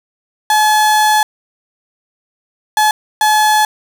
35% pulse tone bursts at uneven times, 855 Hz, A5, 50 cents flat, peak -7 dBFS, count 3, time 0.5-1.23 / 2.77-2.91 / 3.21-3.65 s, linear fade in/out 2 ms, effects none

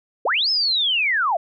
sine linear two-way sweep, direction up then down, 349.2 to 5274 to 615 Hz, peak -17 dBFS, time 0.25-1.37 s, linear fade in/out 5 ms, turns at 0.5 s, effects none

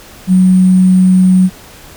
sine tone with sample-and-hold, 185 Hz, F#3, in tune, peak -4 dBFS, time 0.27-1.5 s, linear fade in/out 50 ms, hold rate 8820 Hz, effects pink hiss -36 dBFS RMS until 1.96 s

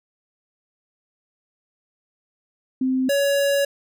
sine / square tone pair in turn, 259.8 / 561.7 Hz, C4 / C#5, -12 / +23 cents, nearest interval octave + minor second, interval 1335 cents, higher second, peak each -18 dBFS, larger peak neither, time 2.81-3.09 / 3.09-3.65 s, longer second, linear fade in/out 5 ms, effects none

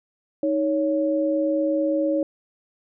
sine tone pair together, 313.2 / 558 Hz, D#4 / C#5, +11 / +11 cents, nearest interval minor seventh, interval 1000 cents, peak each -22 dBFS, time 0.43-2.23 s, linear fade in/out 2 ms, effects none

